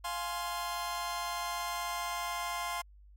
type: chord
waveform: sawtooth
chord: F minor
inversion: none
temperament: just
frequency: 698.5 / 838.1 / 1047.7 Hz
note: F5 / Ab5 / C6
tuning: 0 / +16 / +2 cents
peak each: -35 / -38 / -32 dBFS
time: 0.04-2.82 s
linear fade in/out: 10 ms
effects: added 50 Hz sine -53 dBFS peak until 3.16 s + MP3 64 kbps